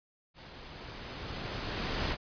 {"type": "noise with level ramp", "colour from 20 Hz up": "pink", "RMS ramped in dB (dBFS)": [-50, -31], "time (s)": [0.34, 2.17], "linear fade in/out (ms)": 50, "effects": ["resampled to 11025 Hz"]}